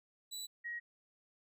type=tone pair in turn; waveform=25% pulse / sine; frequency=3951 / 1893.9 Hz; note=B7 / A#6; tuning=0 / +27 cents; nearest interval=octave + minor second; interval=1273 cents; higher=first; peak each=-38 / -39 dBFS; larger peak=first; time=0.31-0.47 / 0.64-0.8 s; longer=neither; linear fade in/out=20 ms; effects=none